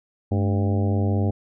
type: harmonic tone with a mistuned harmonic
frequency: 99.3 Hz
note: G2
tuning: 23 cents sharp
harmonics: 1 / 2 / 3 / 4 / 5 / 6 / 7 / 8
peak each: -20 / -26 / -30 / -32 / -34 / -36 / -37 / -38 dBFS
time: 0.31-1.31 s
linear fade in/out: 10 ms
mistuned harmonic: 2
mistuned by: +130 cents
effects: none